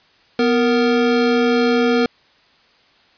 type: tone pair together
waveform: square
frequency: 246.9 / 466.1 Hz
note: B3 / A#4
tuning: 0 / 0 cents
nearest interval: major seventh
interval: 1100 cents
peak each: -17 dBFS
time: 0.39-2.06 s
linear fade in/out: 2 ms
effects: white hiss -54 dBFS RMS until 3.17 s + resampled to 11025 Hz